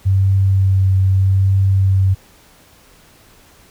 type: tone with vibrato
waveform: sine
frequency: 96 Hz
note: G2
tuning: 36 cents flat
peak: -10 dBFS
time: 0.05-2.15 s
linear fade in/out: 20 ms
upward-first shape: triangle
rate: 0.81 Hz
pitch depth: 18 cents each way
effects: pink hiss -48 dBFS RMS until 3.7 s